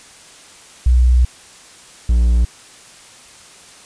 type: tone pair in turn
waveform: sine / triangle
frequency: 61.74 / 58.89 Hz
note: B1 / A#1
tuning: 0 / +18 cents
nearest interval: minor second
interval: 82 cents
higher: first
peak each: -8 dBFS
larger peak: neither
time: 0.86-1.25 / 2.09-2.45 s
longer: first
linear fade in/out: 5 ms
effects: white hiss -42 dBFS RMS until 3.85 s + resampled to 22050 Hz